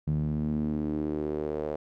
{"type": "tone with band-pass filter sweep", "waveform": "sawtooth", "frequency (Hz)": 75.7, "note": "D#2", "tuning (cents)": -47, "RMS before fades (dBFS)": -30, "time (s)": [0.07, 1.76], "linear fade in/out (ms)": 5, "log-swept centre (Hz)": [160, 520], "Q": 3.5, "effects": []}